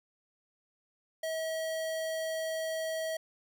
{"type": "tone", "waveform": "square", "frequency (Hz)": 642, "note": "E5", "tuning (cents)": -46, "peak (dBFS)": -33, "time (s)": [1.23, 3.17], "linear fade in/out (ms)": 5, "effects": []}